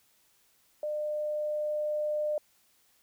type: tone with level ramp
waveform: sine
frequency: 602 Hz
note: D5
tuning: 43 cents sharp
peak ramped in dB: -30 to -27 dBFS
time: 0.83-2.38 s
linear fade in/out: 2 ms
effects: white hiss -67 dBFS RMS until 3.02 s